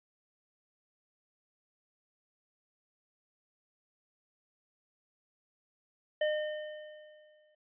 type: tone with exponential decay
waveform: square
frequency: 609 Hz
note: D#5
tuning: 37 cents flat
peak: -27 dBFS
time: 6.21-7.55 s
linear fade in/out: 5 ms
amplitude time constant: 290 ms
effects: resampled to 8000 Hz